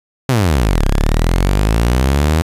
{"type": "exponential two-way sweep", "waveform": "sawtooth", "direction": "down then up", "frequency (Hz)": [138.4, 32.7, 82.1], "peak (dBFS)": -7, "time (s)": [0.29, 2.42], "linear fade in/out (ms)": 0, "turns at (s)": 0.85, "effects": ["resampled to 32000 Hz", "7-bit"]}